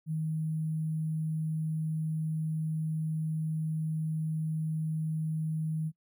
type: tone with sample-and-hold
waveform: sine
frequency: 157.6 Hz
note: D#3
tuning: 23 cents sharp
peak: -29 dBFS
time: 0.06-5.92 s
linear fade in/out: 50 ms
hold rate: 11025 Hz
effects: noise-tail reverb RT60 0.1 s tail -23 dB re dry